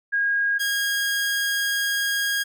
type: tone pair in turn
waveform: sine / sawtooth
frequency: 1633 / 1633 Hz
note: G#6 / G#6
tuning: -30 / -30 cents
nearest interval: unison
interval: 0 cents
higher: neither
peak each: -19 / -18 dBFS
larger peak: second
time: 0.12-0.59 / 0.59-2.44 s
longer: second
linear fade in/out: 20 ms
effects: none